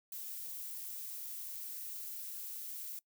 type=noise; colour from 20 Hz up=violet; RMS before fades=-44 dBFS; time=0.12-2.99 s; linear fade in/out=2 ms; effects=noise-tail reverb RT60 0.1 s tail -22 dB re dry